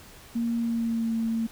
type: tone with pitch glide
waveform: sine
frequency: 233.1 to 226.7 Hz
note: A#3 to A#3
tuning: 0 to -48 cents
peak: -24 dBFS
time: 0.35-1.47 s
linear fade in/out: 10 ms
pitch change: -48 cents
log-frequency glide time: 0.58-1.13 s
effects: pink hiss -49 dBFS RMS until 1.51 s